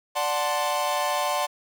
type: chord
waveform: 45% pulse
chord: D dominant seventh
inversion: none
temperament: equal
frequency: 587.3 / 740 / 880 / 1046.5 Hz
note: D5 / F#5 / A5 / C6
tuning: 0 / 0 / 0 / 0 cents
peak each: -29 / -29 / -30 / -28 dBFS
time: 0.15-1.47 s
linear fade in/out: 20 ms
effects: none